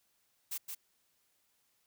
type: noise with echo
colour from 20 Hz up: blue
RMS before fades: -38 dBFS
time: 0.51-0.58 s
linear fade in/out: 10 ms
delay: 170 ms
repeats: 1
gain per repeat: -4 dB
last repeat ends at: 0.75 s
effects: white hiss -75 dBFS RMS until 1.86 s